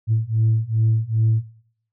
sine beating tone pair, 110 / 112.5 Hz, A2 / A2, 0 / +39 cents, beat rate 2.5 Hz, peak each -18 dBFS, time 0.07-1.43 s, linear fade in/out 50 ms, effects noise-tail reverb RT60 0.7 s tail -21 dB re dry + tanh soft clip ceiling -11 dBFS

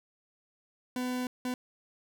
40% pulse tone bursts at uneven times, 250.8 Hz, B3, 27 cents sharp, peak -30 dBFS, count 2, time 0.96-1.27 / 1.45-1.54 s, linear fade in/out 2 ms, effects none

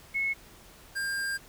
sine / square tone pair in turn, 2188 / 1600.7 Hz, C#7 / G6, -23 / +36 cents, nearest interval perfect fourth, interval 541 cents, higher first, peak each -26 / -30 dBFS, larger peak first, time 0.14-0.34 / 0.95-1.38 s, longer second, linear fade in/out 20 ms, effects pink hiss -53 dBFS RMS until 1.48 s

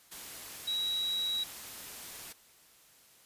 sine tone in noise, 3869 Hz, B7, 36 cents flat, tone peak -30 dBFS, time 0.67-1.44 s, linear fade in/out 10 ms, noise white, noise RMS -45 dBFS, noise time 0.11-2.33 s, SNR +12 dB, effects white hiss -61 dBFS RMS until 3.25 s + resampled to 32000 Hz

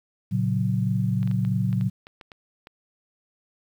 sine chord, F# major, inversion first, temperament just, 115.62 / 138.75 / 185 Hz, A#2 / C#3 / F#3, -14 / +2 / 0 cents, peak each -24 / -27 / -25 dBFS, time 0.31-1.9 s, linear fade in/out 20 ms
clicks, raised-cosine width 0.3 ms, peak -27 dBFS, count 10, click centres 1.23 / 1.275 / 1.313 / 1.45 / 1.729 / 1.811 / 2.069 / 2.212 / 2.318 / 2.671 s
effects 9-bit

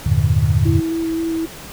sine chord, E half-diminished seventh, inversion none, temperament equal with one note detuned, 82.41 / 98 / 113.94 / 146.83 Hz, E2 / G2 / Bb2 / D3, 0 / 0 / -39 / 0 cents, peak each -18 dBFS, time 0.06-0.8 s, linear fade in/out 5 ms
sine tone with vibrato, 327.6 Hz, E4, 11 cents flat, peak -18 dBFS, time 0.65-1.46 s, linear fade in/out 10 ms, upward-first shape square, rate 3.8 Hz, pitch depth 9 cents each way
effects pink hiss -35 dBFS RMS until 1.72 s

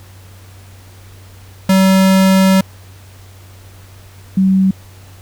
square / sine tone pair in turn, 190.5 / 190.5 Hz, G3 / G3, -49 / -49 cents, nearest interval unison, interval 0 cents, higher neither, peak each -8 dBFS, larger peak neither, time 1.69-2.61 / 4.37-4.71 s, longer first, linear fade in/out 5 ms, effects added 95 Hz sine -37 dBFS peak until 5.21 s + pink hiss -44 dBFS RMS until 5.21 s

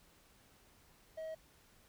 triangle tone, 637 Hz, D#5, 41 cents sharp, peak -39 dBFS, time 1.17-1.35 s, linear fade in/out 10 ms, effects pink hiss -66 dBFS RMS until 1.88 s

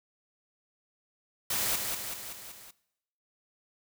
white noise with echo, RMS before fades -30 dBFS, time 1.5-1.76 s, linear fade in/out 5 ms, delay 190 ms, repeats 5, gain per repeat -4 dB, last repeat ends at 2.71 s, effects noise-tail reverb RT60 0.8 s tail -20 dB re dry

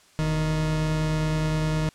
40% pulse tone pair together, 41.33 / 155.7 Hz, E1 / D#3, +5 / +2 cents, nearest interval octave + major seventh, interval 2297 cents, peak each -30 / -22 dBFS, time 0.19-1.89 s, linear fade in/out 0 ms, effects white hiss -56 dBFS RMS until 1.94 s + low-pass 8000 Hz 12 dB/octave

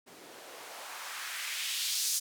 blue noise with band-pass filter sweep, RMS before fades -37 dBFS, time 0.06-2.2 s, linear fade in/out 20 ms, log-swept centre 240 to 6200 Hz, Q 1.4, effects none

